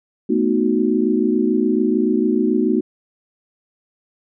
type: chord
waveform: sine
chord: B dominant seventh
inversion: third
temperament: equal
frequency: 220 / 246.9 / 311.1 / 370 Hz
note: A3 / B3 / D#4 / F#4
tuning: 0 / 0 / 0 / 0 cents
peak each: -20 dBFS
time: 0.29-2.81 s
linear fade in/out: 10 ms
effects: none